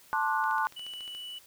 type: chord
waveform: sine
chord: D dominant seventh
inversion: second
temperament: just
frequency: 881 / 1057.2 / 1174.7 / 1468.3 Hz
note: A5 / C6 / D6 / F#6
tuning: +2 / +18 / 0 / -14 cents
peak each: -29 / -32 / -34 / -31 dBFS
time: 0.13-0.67 s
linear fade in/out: 0 ms
type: click train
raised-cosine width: 0.2 ms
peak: -31 dBFS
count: 11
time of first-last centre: 0.44-1.149 s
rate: 14.1 Hz
type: tone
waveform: triangle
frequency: 2960 Hz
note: F#7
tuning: in tune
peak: -37 dBFS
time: 0.76-1.39 s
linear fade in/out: 10 ms
effects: white hiss -57 dBFS RMS until 1.46 s